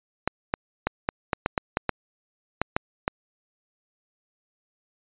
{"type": "clicks", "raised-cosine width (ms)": 0.5, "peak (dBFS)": -7, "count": 12, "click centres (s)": [0.276, 0.539, 0.87, 1.089, 1.332, 1.461, 1.578, 1.771, 1.893, 2.616, 2.765, 3.079], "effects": ["resampled to 8000 Hz"]}